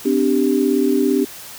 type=chord; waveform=sine; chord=C suspended second; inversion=none; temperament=equal with one note detuned; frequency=256.2 / 293.7 / 392 Hz; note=C4 / D4 / G4; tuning=-36 / 0 / 0 cents; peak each=-18 dBFS; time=0.05-1.25 s; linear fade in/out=10 ms; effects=white hiss -36 dBFS RMS until 1.58 s